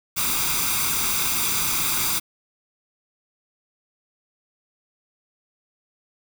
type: noise with comb filter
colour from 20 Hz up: white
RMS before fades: -23 dBFS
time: 0.16-2.2 s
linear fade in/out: 20 ms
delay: 0.83 ms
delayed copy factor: +0.7
effects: none